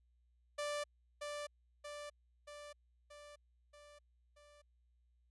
sawtooth tone with echo, 587.3 Hz, D5, in tune, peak -34 dBFS, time 0.58-0.84 s, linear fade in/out 10 ms, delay 630 ms, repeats 6, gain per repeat -4 dB, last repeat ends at 4.62 s, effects added 60 Hz sine -70 dBFS peak until 5.3 s + resampled to 24000 Hz

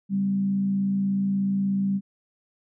sine tone with frequency modulation, 196 Hz, G3, in tune, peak -21 dBFS, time 0.09-2.01 s, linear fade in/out 50 ms, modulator 56.5 Hz, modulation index 0.28, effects none

